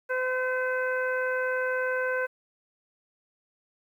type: harmonic tone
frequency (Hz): 511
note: C5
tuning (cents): -41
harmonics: 1 / 2 / 3 / 4 / 5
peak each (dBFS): -28 / -36 / -29 / -42 / -43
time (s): 0.09-2.27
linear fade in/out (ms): 20
effects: 10-bit